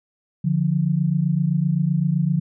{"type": "tone pair together", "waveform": "sine", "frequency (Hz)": [146.83, 174.61], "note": ["D3", "F3"], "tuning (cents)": [0, 0], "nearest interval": "minor third", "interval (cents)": 300, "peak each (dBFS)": -20, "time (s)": [0.44, 2.4], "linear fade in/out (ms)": 10, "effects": []}